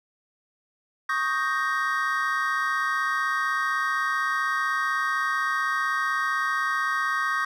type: chord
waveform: triangle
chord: Eb dominant seventh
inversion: third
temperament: equal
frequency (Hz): 1108.7 / 1244.5 / 1568 / 1864.7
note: Db6 / Eb6 / G6 / Bb6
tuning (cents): 0 / 0 / 0 / 0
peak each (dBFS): -27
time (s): 1.09-7.45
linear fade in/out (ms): 5
effects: none